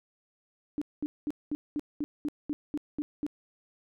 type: tone bursts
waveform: sine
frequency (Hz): 295.6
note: D4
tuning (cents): +11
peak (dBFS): -28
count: 11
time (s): 0.78-3.265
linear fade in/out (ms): 0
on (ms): 35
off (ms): 210
effects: none